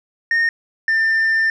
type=tone pair in turn; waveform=sine; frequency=1839 / 1792.9 Hz; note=A#6 / A6; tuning=-24 / +32 cents; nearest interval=unison; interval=44 cents; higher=first; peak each=-11 dBFS; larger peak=neither; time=0.31-0.49 / 0.88-1.5 s; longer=second; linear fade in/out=2 ms; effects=tanh soft clip ceiling -13 dBFS